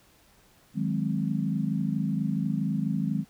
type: chord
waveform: sine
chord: Ab dominant seventh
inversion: second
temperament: equal with one note detuned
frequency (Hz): 155.56 / 183.3 / 207.7 / 261.6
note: Eb3 / Gb3 / Ab3 / C4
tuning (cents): 0 / -16 / 0 / 0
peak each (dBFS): -30 / -31 / -29 / -33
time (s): 0.74-3.25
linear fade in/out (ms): 50
effects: pink hiss -60 dBFS RMS until 3.29 s